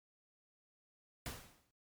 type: noise with exponential decay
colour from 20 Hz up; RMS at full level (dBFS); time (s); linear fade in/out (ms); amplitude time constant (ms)
pink; -42; 1.26-1.71; 1; 97
effects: noise-tail reverb RT60 0.3 s tail -24 dB re dry + MP3 96 kbps